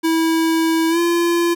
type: tone with pitch glide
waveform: square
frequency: 325.7 to 342.3 Hz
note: E4 to F4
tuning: -21 to -35 cents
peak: -15 dBFS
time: 0.03-1.55 s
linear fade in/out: 20 ms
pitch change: +86 cents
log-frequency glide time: 0.89-0.99 s
effects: 9-bit